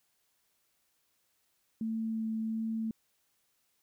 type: tone with vibrato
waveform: sine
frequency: 222.4 Hz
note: A3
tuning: 19 cents sharp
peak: -31 dBFS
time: 1.81-2.91 s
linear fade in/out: 2 ms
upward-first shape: sine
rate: 1.4 Hz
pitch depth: 8 cents each way
effects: white hiss -75 dBFS RMS until 3.82 s